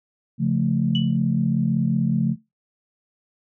sine chord, Db augmented, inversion none, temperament equal, 138.59 / 174.61 / 220 Hz, Db3 / F3 / A3, 0 / 0 / 0 cents, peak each -22 dBFS, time 0.38-2.36 s, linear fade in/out 50 ms
sine tone with exponential decay, 2960 Hz, F#7, in tune, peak -21 dBFS, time 0.95-1.17 s, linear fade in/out 2 ms, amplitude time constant 46 ms
effects noise-tail reverb RT60 0.2 s tail -19 dB re dry + tanh soft clip ceiling -7 dBFS

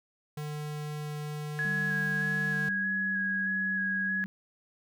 square tone, 149.9 Hz, D3, 36 cents sharp, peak -35 dBFS, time 0.37-2.69 s, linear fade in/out 5 ms
sine tone with vibrato, 1666 Hz, G#6, 5 cents sharp, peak -28 dBFS, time 1.59-4.24 s, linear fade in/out 0 ms, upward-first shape square, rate 1.6 Hz, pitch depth 13 cents each way
sine tone with pitch glide, 194.4 to 192.61 Hz, G3 to G3, -14 to -30 cents, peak -35 dBFS, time 1.65-4.26 s, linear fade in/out 0 ms, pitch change -16 cents, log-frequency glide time 2.91-3.69 s
effects none

